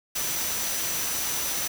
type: tone in noise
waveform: sine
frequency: 5940 Hz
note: F#8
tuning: 6 cents sharp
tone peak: -33 dBFS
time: 0.15-1.68 s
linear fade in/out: 10 ms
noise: white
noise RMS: -29 dBFS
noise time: 0.15-1.68 s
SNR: -7 dB
effects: none